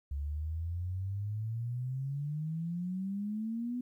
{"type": "exponential sweep", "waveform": "sine", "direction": "up", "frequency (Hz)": [69.3, 250], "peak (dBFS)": -33, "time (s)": [0.11, 3.81], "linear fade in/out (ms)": 5, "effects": ["12-bit"]}